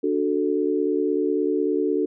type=chord; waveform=sine; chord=D major; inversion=none; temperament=equal; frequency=293.7 / 370 / 440 Hz; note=D4 / F#4 / A4; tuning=0 / 0 / 0 cents; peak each=-24 dBFS; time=0.03-2.06 s; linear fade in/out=10 ms; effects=none